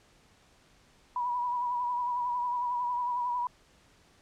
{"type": "tone with vibrato", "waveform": "sine", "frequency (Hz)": 976, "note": "B5", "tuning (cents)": -21, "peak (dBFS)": -28, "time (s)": [1.16, 3.47], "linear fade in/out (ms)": 2, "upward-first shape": "sine", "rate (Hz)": 11, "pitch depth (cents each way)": 40, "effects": ["pink hiss -62 dBFS RMS until 4.21 s", "low-pass 8000 Hz 12 dB/octave"]}